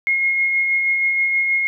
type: tone with tremolo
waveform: sine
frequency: 2153 Hz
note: C7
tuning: 49 cents sharp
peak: -14 dBFS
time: 0.07-1.67 s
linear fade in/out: 0 ms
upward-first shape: sine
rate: 6.3 Hz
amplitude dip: 30%
effects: none